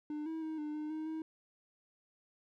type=tone with pitch steps; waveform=triangle; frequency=300.1 / 321.6 / 315.6 / 300.4 / 304 / 312.7 / 317.4 Hz; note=D4 / E4 / D#4 / D4 / D#4 / D#4 / D#4; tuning=+38 / -43 / +25 / +39 / -40 / +9 / +35 cents; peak=-35 dBFS; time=0.1-1.22 s; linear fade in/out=2 ms; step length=160 ms; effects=none